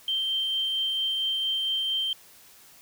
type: tone with tremolo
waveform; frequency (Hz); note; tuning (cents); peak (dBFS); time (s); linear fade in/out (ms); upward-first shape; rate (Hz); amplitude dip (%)
triangle; 3136; G7; 0; -20; 0.08-2.13; 2; triangle; 4.4; 30
effects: tanh soft clip ceiling -22 dBFS + white hiss -53 dBFS RMS until 2.81 s